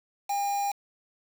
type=tone with quantisation; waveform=triangle; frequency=806 Hz; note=G5; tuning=48 cents sharp; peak=-24 dBFS; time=0.29-0.72 s; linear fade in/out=10 ms; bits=6; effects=none